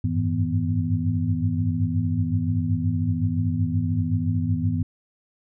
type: tone cluster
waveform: sine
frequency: 92.5 / 100.3 / 105.9 / 161.6 / 248.5 Hz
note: F#2 / G2 / G#2 / E3 / B3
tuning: 0 / +40 / +34 / -34 / +11 cents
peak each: -27 dBFS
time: 0.04-4.83 s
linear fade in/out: 5 ms
effects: none